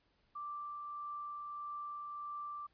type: tone with tremolo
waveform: sine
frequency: 1174.7 Hz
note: D6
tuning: in tune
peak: -40 dBFS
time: 0.35-2.67 s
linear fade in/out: 10 ms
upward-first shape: triangle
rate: 1.6 Hz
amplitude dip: 25%
effects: pink hiss -75 dBFS RMS until 2.73 s + resampled to 11025 Hz